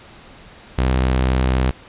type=tone with vibrato; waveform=sawtooth; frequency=64.1 Hz; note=C2; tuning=35 cents flat; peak=-11 dBFS; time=0.78-1.71 s; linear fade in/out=5 ms; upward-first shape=triangle; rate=17 Hz; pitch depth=22 cents each way; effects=pink hiss -43 dBFS RMS until 1.88 s + resampled to 8000 Hz